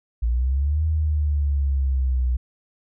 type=exponential two-way sweep; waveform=sine; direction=up then down; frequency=56.4 to 79.5 to 61.4 Hz; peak=-18 dBFS; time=0.22-2.37 s; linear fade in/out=10 ms; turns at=0.85 s; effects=none